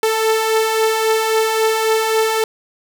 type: beating tone pair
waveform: sawtooth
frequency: 438.8 / 442.5 Hz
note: A4 / A4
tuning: -5 / +10 cents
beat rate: 3.7 Hz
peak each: -18 / -11 dBFS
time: 0.03-2.44 s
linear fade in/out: 2 ms
effects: none